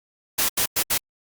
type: noise bursts at uneven times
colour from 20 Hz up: white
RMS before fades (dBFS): -21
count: 4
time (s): 0.38-0.49 / 0.57-0.66 / 0.76-0.83 / 0.9-0.98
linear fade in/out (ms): 10
effects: Opus 48 kbps